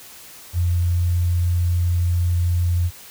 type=tone; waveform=sine; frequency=87.31 Hz; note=F2; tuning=in tune; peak=-16 dBFS; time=0.53-2.91 s; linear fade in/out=50 ms; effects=white hiss -42 dBFS RMS until 3.1 s